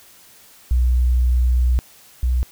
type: tone pair in turn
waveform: sine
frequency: 61.74 / 62.06 Hz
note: B1 / B1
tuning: 0 / +9 cents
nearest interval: unison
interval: 9 cents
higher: second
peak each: -13 / -15 dBFS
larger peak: first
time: 0.71-1.79 / 2.23-2.43 s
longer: first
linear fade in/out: 0 ms
effects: white hiss -48 dBFS RMS until 2.51 s